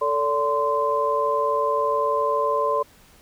sine tone cluster, 443.2 / 575 / 1034 Hz, A4 / D5 / C6, +13 / -37 / -21 cents, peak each -25 / -24 / -22 dBFS, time 0.01-2.83 s, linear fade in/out 10 ms, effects pink hiss -53 dBFS RMS until 3.21 s

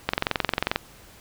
click train, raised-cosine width 0.3 ms, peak -5 dBFS, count 16, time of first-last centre 0.09-0.76 s, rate 22.4 Hz, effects pink hiss -50 dBFS RMS until 1.2 s

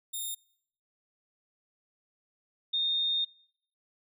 5% pulse / sine tone pair in turn, 3666 / 3666 Hz, A#7 / A#7, -30 / -30 cents, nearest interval unison, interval 0 cents, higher neither, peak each -26 dBFS, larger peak neither, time 0.13-0.35 / 2.73-3.25 s, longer second, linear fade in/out 10 ms, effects noise-tail reverb RT60 0.7 s tail -25 dB re dry

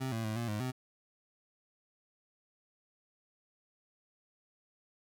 25% pulse tone with pitch steps, 131.4 / 113 / 108.9 / 117.6 / 105.3 / 128 Hz, C3 / A2 / A2 / A#2 / G#2 / C3, +8 / +47 / -17 / +16 / +24 / -38 cents, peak -30 dBFS, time 0-0.72 s, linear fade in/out 20 ms, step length 120 ms, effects none

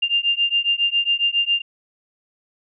sine beating tone pair, 2794 / 2801.3 Hz, F7 / F7, 0 / +5 cents, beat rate 7.3 Hz, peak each -20 dBFS, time 0.02-1.62 s, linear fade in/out 10 ms, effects none

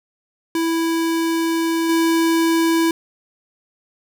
square tone with level steps, 329.6 Hz, E4, in tune, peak -18 / -15 dBFS, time 0.55-2.91 s, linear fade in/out 2 ms, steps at 1.89 s, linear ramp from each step 5 ms, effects none

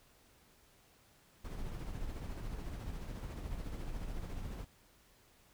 brown noise with tremolo, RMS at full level -40 dBFS, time 1.44-4.65 s, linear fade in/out 10 ms, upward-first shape sine, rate 14 Hz, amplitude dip 40%, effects pink hiss -66 dBFS RMS until 5.53 s

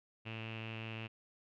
sawtooth tone with low-pass filter, 111.8 Hz, A2, 28 cents sharp, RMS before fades -44 dBFS, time 0.25-1.08 s, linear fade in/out 20 ms, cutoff 2700 Hz, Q 9.1, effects none

